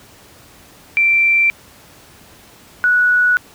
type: tone pair in turn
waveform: sine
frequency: 2349 / 1470.4 Hz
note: D7 / F#6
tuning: 0 / -11 cents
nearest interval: minor sixth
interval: 811 cents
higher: first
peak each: -10 dBFS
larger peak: neither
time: 0.97-1.5 / 2.84-3.37 s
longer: neither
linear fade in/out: 0 ms
effects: pink hiss -44 dBFS RMS until 3.54 s + high-pass 60 Hz 12 dB/octave